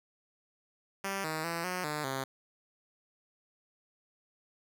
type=tone with pitch steps; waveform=5% pulse; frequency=195.7 / 157.5 / 168.1 / 181.9 / 150.6 / 133.7 Hz; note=G3 / D#3 / E3 / F#3 / D3 / C3; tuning=-3 / +21 / +34 / -29 / +44 / +38 cents; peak=-22 dBFS; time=1.04-2.24 s; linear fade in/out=5 ms; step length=200 ms; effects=none